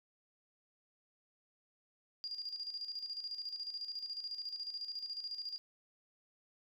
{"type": "tone with tremolo", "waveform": "sine", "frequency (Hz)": 4813, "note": "D8", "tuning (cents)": 42, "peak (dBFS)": -38, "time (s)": [2.24, 5.58], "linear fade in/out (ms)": 0, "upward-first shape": "square", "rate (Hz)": 14, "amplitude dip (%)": 60, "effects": ["13-bit"]}